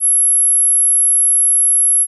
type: tone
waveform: sine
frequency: 11175 Hz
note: F9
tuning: in tune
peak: -9 dBFS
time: 0-2.07 s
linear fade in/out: 50 ms
effects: none